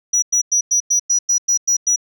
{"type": "tone bursts", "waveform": "sine", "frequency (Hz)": 5850, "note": "F#8", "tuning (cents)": -21, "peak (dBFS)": -10, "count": 10, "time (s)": [0.13, 1.961], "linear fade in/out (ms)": 10, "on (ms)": 94, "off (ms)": 99, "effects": ["tanh soft clip ceiling -11 dBFS"]}